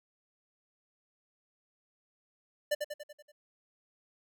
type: tone with echo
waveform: square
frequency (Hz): 592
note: D5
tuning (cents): +14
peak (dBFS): -27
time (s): 2.71-2.75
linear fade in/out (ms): 10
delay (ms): 95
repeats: 6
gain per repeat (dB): -5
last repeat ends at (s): 3.32
effects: none